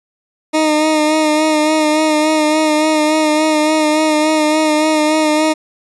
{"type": "tone with vibrato", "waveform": "20% pulse", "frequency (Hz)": 308.2, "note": "D#4", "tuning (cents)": -16, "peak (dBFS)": -6, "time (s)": [0.53, 5.54], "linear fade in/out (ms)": 20, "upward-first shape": "sine", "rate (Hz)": 3.5, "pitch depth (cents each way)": 30, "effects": ["resampled to 24000 Hz"]}